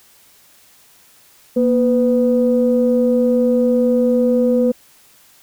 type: tone pair together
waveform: sine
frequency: 237.9 / 500 Hz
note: A#3 / B4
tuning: +35 / +21 cents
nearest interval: octave + minor second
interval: 1286 cents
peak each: -14 dBFS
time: 1.56-4.72 s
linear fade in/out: 10 ms
effects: tanh soft clip ceiling -4 dBFS + white hiss -50 dBFS RMS until 5.42 s